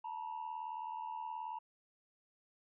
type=ring-modulated tone; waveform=triangle; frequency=923 Hz; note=A#5; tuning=17 cents flat; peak=-34 dBFS; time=0.04-1.59 s; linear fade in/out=10 ms; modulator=39.4 Hz; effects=tanh soft clip ceiling -35 dBFS + resampled to 8000 Hz